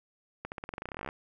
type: accelerating click train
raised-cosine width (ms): 0.5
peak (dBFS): -22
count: 20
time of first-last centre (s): 0.45-1.089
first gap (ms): 69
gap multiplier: 0.91
effects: none